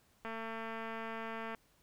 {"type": "click train", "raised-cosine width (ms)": 0.5, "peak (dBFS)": -28, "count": 293, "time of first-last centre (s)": [0.25, 1.548], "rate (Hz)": 225, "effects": ["pink hiss -70 dBFS RMS until 1.82 s"]}